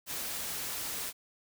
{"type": "noise", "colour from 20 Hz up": "white", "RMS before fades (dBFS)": -37, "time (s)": [0.06, 1.13], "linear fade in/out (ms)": 50, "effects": []}